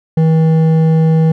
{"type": "tone with hard clipping", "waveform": "sine", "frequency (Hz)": 160.5, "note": "E3", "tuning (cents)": -46, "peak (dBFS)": -9, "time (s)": [0.17, 1.32], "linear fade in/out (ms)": 5, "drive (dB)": 8, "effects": []}